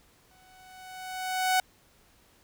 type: tone with exponential growth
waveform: sawtooth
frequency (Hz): 745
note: F#5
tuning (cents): +12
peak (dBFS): -17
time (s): 0.31-1.6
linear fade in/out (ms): 2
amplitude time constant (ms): 280
effects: pink hiss -62 dBFS RMS until 2.43 s